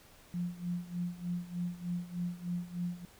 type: tone with tremolo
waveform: sine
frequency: 175.8 Hz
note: F3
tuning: 12 cents sharp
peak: -31 dBFS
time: 0.34-3.05 s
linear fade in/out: 0 ms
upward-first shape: sine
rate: 3.3 Hz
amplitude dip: 85%
effects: pink hiss -59 dBFS RMS until 3.19 s